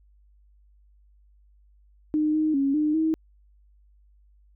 sine tone with pitch steps, 305.5 / 310.3 / 275.7 / 303.2 / 318.3 Hz, D#4 / D#4 / C#4 / D#4 / D#4, -32 / -5 / -9 / -45 / +39 cents, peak -20 dBFS, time 2.14-3.14 s, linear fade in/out 0 ms, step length 200 ms, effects added 50 Hz sine -55 dBFS peak until 4.55 s

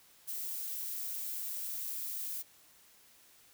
violet noise, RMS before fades -39 dBFS, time 0.27-2.43 s, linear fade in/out 20 ms, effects white hiss -62 dBFS RMS until 3.53 s

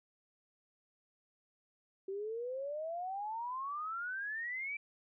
sine exponential sweep, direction up, 380 to 2349 Hz, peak -37 dBFS, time 2.08-4.77 s, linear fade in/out 5 ms, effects none

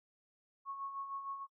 sine tone with tremolo, 1100 Hz, C#6, 14 cents flat, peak -38 dBFS, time 0.65-1.47 s, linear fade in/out 50 ms, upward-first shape sine, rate 6.5 Hz, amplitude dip 55%, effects noise-tail reverb RT60 0.1 s tail -23 dB re dry

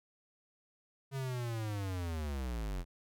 square linear sweep, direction down, 138.1 to 41.64 Hz, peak -36 dBFS, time 1.11-2.85 s, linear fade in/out 50 ms, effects none

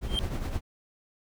brown noise with tremolo, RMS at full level -28 dBFS, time 0.01-0.61 s, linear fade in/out 50 ms, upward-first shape triangle, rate 9.6 Hz, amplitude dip 65%
triangle tone with exponential growth, 3169 Hz, G7, 18 cents sharp, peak -21 dBFS, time 0.05-0.19 s, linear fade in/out 0 ms, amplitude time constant 30 ms
effects none

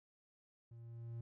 triangle tone with level ramp, 116.54 Hz, A#2, in tune, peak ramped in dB -51 to -40 dBFS, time 0.71-1.21 s, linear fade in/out 5 ms, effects none

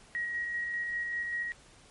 sine tone with tremolo, 1898 Hz, A#6, 31 cents sharp, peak -30 dBFS, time 0.15-1.52 s, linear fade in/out 0 ms, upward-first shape square, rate 5.1 Hz, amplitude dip 25%, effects pink hiss -57 dBFS RMS until 1.9 s + MP3 48 kbps

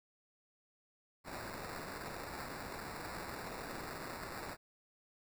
white noise with sample-and-hold, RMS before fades -45 dBFS, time 1.24-4.57 s, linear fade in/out 50 ms, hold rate 3150 Hz, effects none

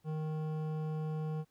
triangle tone with hard clipping, 155.56 Hz, D#3, in tune, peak -36 dBFS, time 0.04-1.45 s, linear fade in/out 50 ms, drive 16 dB, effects pink hiss -75 dBFS RMS until 1.5 s

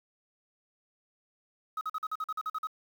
sine tone bursts, 1270 Hz, D#6, 35 cents sharp, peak -28 dBFS, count 11, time 1.77-2.671 s, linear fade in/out 5 ms, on 41 ms, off 45 ms, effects tanh soft clip ceiling -30 dBFS + 9-bit

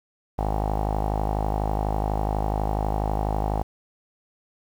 sawtooth tone with low-pass filter, 52.1 Hz, G#1, 6 cents sharp, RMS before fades -25 dBFS, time 0.38-3.63 s, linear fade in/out 10 ms, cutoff 800 Hz, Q 5.8, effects 8-bit

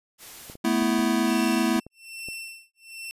white noise, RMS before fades -43 dBFS, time 0.18-0.57 s, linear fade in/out 50 ms
clicks, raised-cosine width 2 ms, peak -28 dBFS, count 7, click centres 0.499 / 0.554 / 0.823 / 0.992 / 1.763 / 1.866 / 2.286 s
square chord, A suspended second, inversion none, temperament equal with one note detuned, 219.1 / 246.9 / 329.6 Hz, A3 / B3 / E4, -7 / 0 / 0 cents, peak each -26 dBFS, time 0.64-1.8 s, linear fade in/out 10 ms
sawtooth tone with tremolo, 2693 Hz, E7, 36 cents sharp, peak -30 dBFS, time 1.27-3.11 s, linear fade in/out 0 ms, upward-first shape sine, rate 1.2 Hz, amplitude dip 100%
effects resampled to 32000 Hz

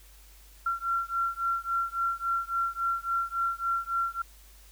sine beating tone pair, 1365 / 1368.6 Hz, F6 / F6, -40 / -35 cents, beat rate 3.6 Hz, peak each -30 dBFS, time 0.66-4.22 s, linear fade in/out 5 ms, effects added 50 Hz sine -52 dBFS peak until 4.71 s + white hiss -57 dBFS RMS until 4.71 s

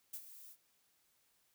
violet noise with ADSR envelope, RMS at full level -43 dBFS, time 0.13-0.57 s, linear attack 9 ms, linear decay 64 ms, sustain -12 dB, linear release 63 ms, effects white hiss -75 dBFS RMS until 1.54 s

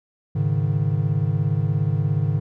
triangle chord, Ab suspended fourth, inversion none, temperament equal with one note detuned, 105.09 / 138.59 / 155.56 Hz, Ab2 / Db3 / Eb3, +21 / 0 / 0 cents, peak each -21 dBFS, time 0.35-2.4 s, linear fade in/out 10 ms, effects none

